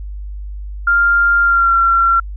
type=tone with pitch glide; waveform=sine; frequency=1396.9 to 1364.2 Hz; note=F6 to F6; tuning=0 to -41 cents; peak=-9 dBFS; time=0.87-2.2 s; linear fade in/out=5 ms; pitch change=-41 cents; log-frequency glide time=1.42-1.75 s; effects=added 50 Hz sine -24 dBFS peak until 2.36 s